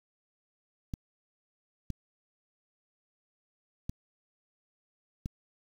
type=clicks; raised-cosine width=5 ms; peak=-22 dBFS; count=4; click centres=0.938 / 1.903 / 3.895 / 5.259 s; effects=8-bit